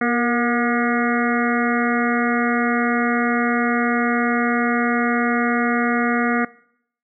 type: harmonic tone with a mistuned harmonic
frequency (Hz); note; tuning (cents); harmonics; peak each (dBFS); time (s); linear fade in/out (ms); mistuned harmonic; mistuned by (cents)
239.8; A#3; +49; 1 / 2 / 3 / 5 / 6 / 7 / 8 / 9; -20 / -25 / -26 / -27 / -25 / -30 / -27 / -30; 0.01-6.45; 5; 2; -40
effects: noise-tail reverb RT60 0.7 s tail -23 dB re dry